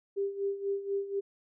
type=tone with tremolo; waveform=sine; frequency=397.1 Hz; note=G4; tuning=22 cents sharp; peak=-27 dBFS; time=0.16-1.21 s; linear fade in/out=20 ms; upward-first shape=sine; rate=4.1 Hz; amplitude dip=75%; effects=none